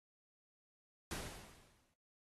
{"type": "noise with exponential decay", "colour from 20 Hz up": "pink", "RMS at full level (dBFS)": -42, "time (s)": [1.11, 1.94], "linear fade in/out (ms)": 1, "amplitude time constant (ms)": 180, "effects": ["noise-tail reverb RT60 0.3 s tail -20 dB re dry", "AAC 32 kbps"]}